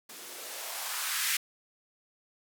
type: noise with band-pass filter sweep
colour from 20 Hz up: violet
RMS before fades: -35 dBFS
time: 0.09-1.37 s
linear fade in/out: 5 ms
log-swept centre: 250 to 2000 Hz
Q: 1.8
effects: none